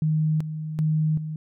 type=tone with tremolo; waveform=sine; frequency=155.56 Hz; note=D#3; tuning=in tune; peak=-19 dBFS; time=0.02-1.36 s; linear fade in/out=2 ms; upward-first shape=square; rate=1.3 Hz; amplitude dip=65%; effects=none